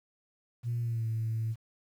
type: tone with pitch glide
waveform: sine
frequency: 118.6 to 112.07 Hz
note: A#2 to A2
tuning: +30 to +32 cents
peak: -28 dBFS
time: 0.63-1.56 s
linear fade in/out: 50 ms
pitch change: -98 cents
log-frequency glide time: 0.8-1.07 s
effects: tanh soft clip ceiling -25 dBFS + 10-bit